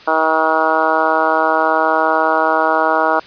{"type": "harmonic tone", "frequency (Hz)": 159.1, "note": "D#3", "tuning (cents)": 39, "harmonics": [2, 3, 4, 5, 6, 7, 8, 9], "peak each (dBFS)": [-24, -22, -18, -19, -19, -21, -21, -20], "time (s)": [0.07, 3.2], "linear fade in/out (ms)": 10, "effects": ["white hiss -39 dBFS RMS until 3.26 s", "resampled to 11025 Hz"]}